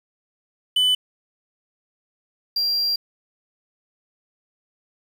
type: tone pair in turn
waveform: triangle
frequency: 3000 / 4750 Hz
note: F#7 / D8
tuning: +23 / +19 cents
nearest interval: minor sixth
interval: 796 cents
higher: second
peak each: -14 / -18 dBFS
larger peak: first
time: 0.76-0.95 / 2.56-2.96 s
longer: second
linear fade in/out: 5 ms
effects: 7-bit